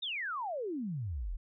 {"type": "exponential sweep", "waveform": "sine", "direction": "down", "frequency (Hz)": [3799, 35.35], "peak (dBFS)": -34, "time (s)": [0.02, 1.37], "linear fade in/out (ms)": 10, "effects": []}